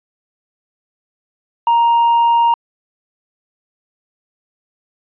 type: tone with tanh clipping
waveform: sine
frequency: 935 Hz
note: A#5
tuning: 5 cents sharp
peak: -10 dBFS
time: 1.67-2.54 s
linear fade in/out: 2 ms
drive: 2 dB
effects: resampled to 8000 Hz